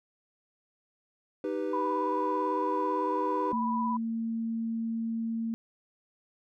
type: chord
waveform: triangle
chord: Eb augmented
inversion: none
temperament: equal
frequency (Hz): 311.1 / 392 / 493.9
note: Eb4 / G4 / B4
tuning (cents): 0 / 0 / 0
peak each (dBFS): -32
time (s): 1.44-3.52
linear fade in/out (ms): 2
type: tone with vibrato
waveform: sine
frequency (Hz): 987.8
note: B5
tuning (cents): 0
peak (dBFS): -29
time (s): 1.73-3.97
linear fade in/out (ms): 5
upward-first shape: sine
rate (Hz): 18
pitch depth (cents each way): 28
type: tone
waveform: sine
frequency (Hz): 227.2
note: A#3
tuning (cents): -44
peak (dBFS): -29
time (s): 3.53-5.54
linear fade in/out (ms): 0
effects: none